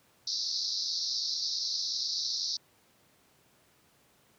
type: band-pass noise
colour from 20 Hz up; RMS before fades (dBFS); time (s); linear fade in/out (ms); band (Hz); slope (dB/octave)
pink; -33; 0.27-2.57; 5; 4000 to 5700; 96
effects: pink hiss -65 dBFS RMS until 4.38 s + high-pass 100 Hz 12 dB/octave